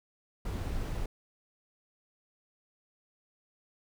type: noise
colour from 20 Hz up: brown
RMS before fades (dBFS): -34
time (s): 0.45-1.06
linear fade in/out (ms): 5
effects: none